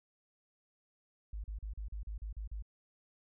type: tone bursts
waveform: sine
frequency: 52 Hz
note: G#1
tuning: 3 cents sharp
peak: -38 dBFS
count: 9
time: 1.33-2.624 s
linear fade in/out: 5 ms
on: 110 ms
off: 38 ms
effects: none